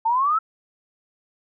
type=exponential sweep; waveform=sine; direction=up; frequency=880 to 1340 Hz; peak=-17 dBFS; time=0.05-0.39 s; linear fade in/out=10 ms; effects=none